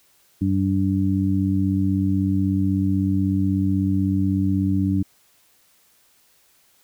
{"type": "harmonic tone", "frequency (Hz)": 96.2, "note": "G2", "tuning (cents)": -32, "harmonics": [1, 2, 3], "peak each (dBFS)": [-22, -22, -22], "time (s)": [0.41, 5.03], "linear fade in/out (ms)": 10, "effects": ["white hiss -59 dBFS RMS until 6.83 s"]}